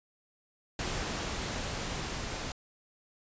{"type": "noise with level ramp", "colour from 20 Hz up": "pink", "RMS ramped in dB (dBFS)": [-34, -37], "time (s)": [0.79, 2.52], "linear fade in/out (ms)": 2, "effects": ["resampled to 16000 Hz"]}